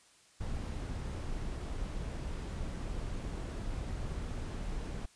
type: noise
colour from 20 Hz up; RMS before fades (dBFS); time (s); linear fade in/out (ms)
brown; -38; 0.4-5.06; 10
effects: white hiss -63 dBFS RMS until 5.15 s + resampled to 22050 Hz